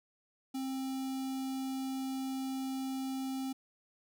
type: tone with notch filter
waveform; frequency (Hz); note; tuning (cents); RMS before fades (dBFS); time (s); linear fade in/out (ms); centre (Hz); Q
square; 264.8; C4; +21; -37; 0.54-3.53; 10; 1700; 0.92
effects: none